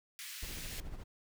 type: high-pass noise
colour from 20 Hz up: pink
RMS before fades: -46 dBFS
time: 0.19-0.8 s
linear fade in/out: 0 ms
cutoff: 1800 Hz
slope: 24 dB/octave
type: noise with tremolo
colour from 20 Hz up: brown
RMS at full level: -42 dBFS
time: 0.42-1.04 s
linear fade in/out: 10 ms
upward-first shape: sine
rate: 14 Hz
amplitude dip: 50%
effects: none